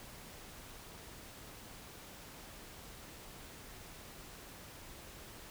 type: silence
effects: pink hiss -52 dBFS RMS until 5.5 s